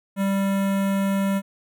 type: tone with notch filter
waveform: square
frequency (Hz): 196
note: G3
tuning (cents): 0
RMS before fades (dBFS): -22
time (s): 0.16-1.42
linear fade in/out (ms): 50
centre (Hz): 4900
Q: 0.81
effects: none